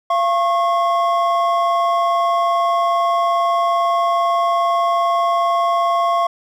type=tone pair together; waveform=triangle; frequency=686.6 / 1091 Hz; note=F5 / C#6; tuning=-30 / -28 cents; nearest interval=minor sixth; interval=802 cents; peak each=-15 dBFS; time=0.1-6.27 s; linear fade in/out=5 ms; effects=none